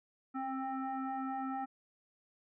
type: tone with frequency modulation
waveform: sine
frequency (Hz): 262.3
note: C4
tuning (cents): +4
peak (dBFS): -35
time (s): 0.34-1.66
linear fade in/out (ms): 20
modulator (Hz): 529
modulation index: 1.9
effects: none